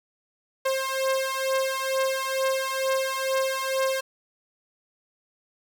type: beating tone pair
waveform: sawtooth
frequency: 530 / 532.2 Hz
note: C5 / C5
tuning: +22 / +29 cents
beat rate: 2.2 Hz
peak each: -23 dBFS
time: 0.65-4.01 s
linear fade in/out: 10 ms
effects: none